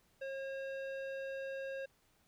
square tone with low-pass filter, 540 Hz, C#5, 45 cents flat, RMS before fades -42 dBFS, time 0.21-1.86 s, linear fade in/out 10 ms, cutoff 2500 Hz, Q 1.1, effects pink hiss -72 dBFS RMS until 2.27 s

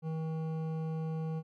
triangle tone with hard clipping, 159.7 Hz, D#3, 45 cents sharp, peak -35 dBFS, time 0.02-1.43 s, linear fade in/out 50 ms, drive 15 dB, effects none

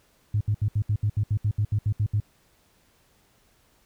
sine tone bursts, 104.5 Hz, G#2, 11 cents sharp, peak -19 dBFS, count 14, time 0.34-2.202 s, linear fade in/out 5 ms, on 68 ms, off 70 ms, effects tanh soft clip ceiling -15 dBFS + pink hiss -63 dBFS RMS until 3.85 s

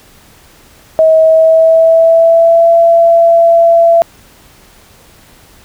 sine tone with pitch glide, 639 to 672.7 Hz, D#5 to E5, +46 to +35 cents, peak -3 dBFS, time 0.99-4.02 s, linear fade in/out 0 ms, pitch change +89 cents, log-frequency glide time 1.17-2.72 s, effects pink hiss -42 dBFS RMS until 5.64 s

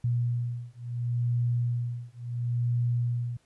sine beating tone pair, 119.9 / 120.62 Hz, A#2 / B2, +49 / -40 cents, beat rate 0.72 Hz, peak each -29 dBFS, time 0.04-3.37 s, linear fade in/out 5 ms, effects pink hiss -68 dBFS RMS until 3.45 s + resampled to 24000 Hz

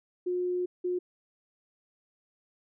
sine tone bursts at uneven times, 359.5 Hz, F#4, 50 cents flat, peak -27 dBFS, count 2, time 0.26-0.66 / 0.84-0.99 s, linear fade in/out 10 ms, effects none

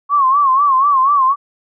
sine tone with vibrato, 1100 Hz, C#6, 14 cents flat, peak -9 dBFS, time 0.09-1.36 s, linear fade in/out 50 ms, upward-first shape sine, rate 4.1 Hz, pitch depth 110 cents each way, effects none

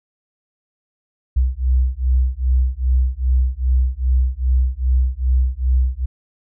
sine beating tone pair, 62.4 / 64.9 Hz, B1 / C2, +19 / -13 cents, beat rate 2.5 Hz, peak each -17 dBFS, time 1.36-6.06 s, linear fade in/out 10 ms, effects none

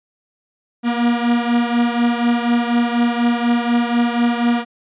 45% pulse beating tone pair, 236.8 / 240.9 Hz, A#3 / B3, +27 / -43 cents, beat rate 4.1 Hz, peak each -16 / -20 dBFS, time 0.83-4.65 s, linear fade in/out 50 ms, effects resampled to 8000 Hz

